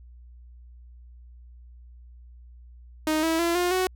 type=tone with pitch steps; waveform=sawtooth; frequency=311.1 / 325.1 / 339.6 / 354.9 / 370.8 Hz; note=D#4 / E4 / F4 / F4 / F#4; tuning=0 / -24 / -48 / +28 / +4 cents; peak=-18 dBFS; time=3.07-3.87 s; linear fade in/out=2 ms; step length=160 ms; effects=added 60 Hz sine -45 dBFS peak until 3.95 s